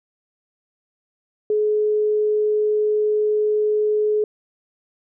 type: tone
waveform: sine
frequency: 424.1 Hz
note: G#4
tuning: 36 cents sharp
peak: -16 dBFS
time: 1.5-4.24 s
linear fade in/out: 2 ms
effects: none